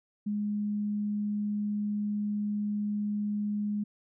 sine tone, 207.7 Hz, G#3, in tune, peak -28 dBFS, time 0.26-3.84 s, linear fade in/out 10 ms, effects none

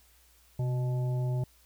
harmonic tone with a mistuned harmonic, 123.47 Hz, B2, in tune, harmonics 1 / 3 / 5 / 7, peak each -27 / -42 / -43 / -48 dBFS, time 0.59-1.44 s, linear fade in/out 5 ms, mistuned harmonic 1, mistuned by +63 cents, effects added 60 Hz sine -63 dBFS peak until 1.65 s + white hiss -63 dBFS RMS until 1.65 s

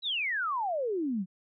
sine exponential sweep, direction down, 4016 to 174.61 Hz, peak -28 dBFS, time 0.02-1.26 s, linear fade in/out 50 ms, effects none

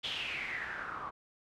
white noise with low-pass filter sweep, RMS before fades -39 dBFS, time 0.03-1.11 s, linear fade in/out 20 ms, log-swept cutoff 3400 to 1100 Hz, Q 6.4, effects none

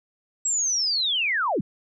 sine linear sweep, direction down, 7730 to 128.2 Hz, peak -21 dBFS, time 0.45-1.61 s, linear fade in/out 5 ms, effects none

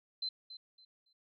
sine tone with echo, 4078 Hz, C8, 45 cents flat, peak -34 dBFS, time 0.22-0.29 s, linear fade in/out 5 ms, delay 280 ms, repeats 3, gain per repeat -12 dB, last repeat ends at 1.13 s, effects none

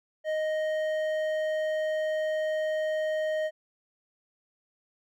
sine tone with hard clipping, 622.3 Hz, D#5, in tune, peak -28 dBFS, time 0.24-3.51 s, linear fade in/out 50 ms, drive 8 dB, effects none

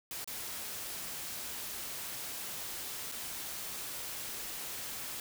white noise with dropouts, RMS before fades -41 dBFS, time 0.11-5.2 s, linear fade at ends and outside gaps 1 ms, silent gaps 0.244-0.275 / 3.116-3.121 s, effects none

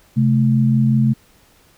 sine tone pair together, 132.17 / 217.7 Hz, C3 / A3, +18 / -18 cents, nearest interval major sixth, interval 864 cents, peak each -14 / -15 dBFS, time 0.16-1.14 s, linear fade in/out 20 ms, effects pink hiss -53 dBFS RMS until 1.77 s

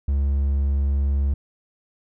triangle tone, 69.6 Hz, C#2, 8 cents sharp, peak -16 dBFS, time 0.08-1.34 s, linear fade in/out 5 ms, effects none

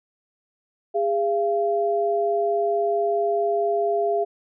sine tone pair together, 408.4 / 684 Hz, G#4 / F5, -29 / -36 cents, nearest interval major sixth, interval 893 cents, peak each -22 dBFS, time 0.94-4.25 s, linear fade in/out 20 ms, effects none

